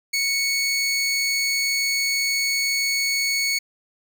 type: tone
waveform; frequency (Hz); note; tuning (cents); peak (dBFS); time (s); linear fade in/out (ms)
20% pulse; 2217; C#7; 0; -15; 0.13-3.59; 10
effects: none